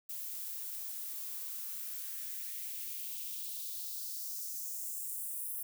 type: noise with high-pass filter sweep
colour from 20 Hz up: violet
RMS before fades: -41 dBFS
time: 0.09-5.63 s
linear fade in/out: 5 ms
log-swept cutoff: 480 to 11000 Hz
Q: 2.2
effects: none